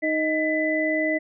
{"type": "tone cluster", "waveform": "sine", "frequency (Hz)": [311.6, 627, 2000], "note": ["D#4", "D#5", "B6"], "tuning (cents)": [3, 13, 21], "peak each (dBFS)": -25, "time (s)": [0.02, 1.19], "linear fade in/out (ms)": 20, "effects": []}